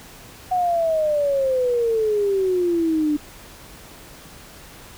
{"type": "exponential sweep", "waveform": "sine", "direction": "down", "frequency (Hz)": [740, 293.7], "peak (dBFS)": -17, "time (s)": [0.51, 3.17], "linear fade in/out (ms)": 10, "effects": ["pink hiss -43 dBFS RMS until 4.97 s"]}